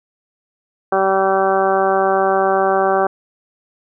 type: harmonic tone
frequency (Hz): 192.5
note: G3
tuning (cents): -31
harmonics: 1 / 2 / 3 / 4 / 5 / 6 / 7 / 8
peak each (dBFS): -29 / -18 / -19 / -17 / -28 / -22 / -26 / -26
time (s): 0.92-3.07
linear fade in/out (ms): 5
effects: none